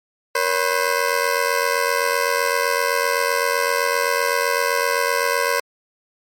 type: ring-modulated tone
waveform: 15% pulse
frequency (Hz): 516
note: C5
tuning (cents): -24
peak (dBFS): -8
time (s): 0.35-5.6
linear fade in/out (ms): 5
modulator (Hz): 43.9
effects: MP3 64 kbps